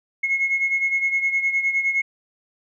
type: beating tone pair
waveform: sine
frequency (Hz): 2169 / 2178.7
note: C#7 / C#7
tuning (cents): -38 / -31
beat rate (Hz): 9.7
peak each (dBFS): -19 / -25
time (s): 0.23-2.02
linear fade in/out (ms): 10
effects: tanh soft clip ceiling -12 dBFS